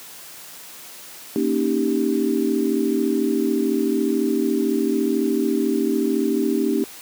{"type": "chord", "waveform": "sine", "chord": "Eb dominant seventh", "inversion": "second", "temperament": "equal", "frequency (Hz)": [233.1, 277.2, 311.1, 392], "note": ["Bb3", "Db4", "Eb4", "G4"], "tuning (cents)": [0, 0, 0, 0], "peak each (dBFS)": -23, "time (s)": [1.36, 6.84], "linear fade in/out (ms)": 0, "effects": ["white hiss -40 dBFS RMS until 7.01 s", "high-pass 150 Hz 12 dB/octave"]}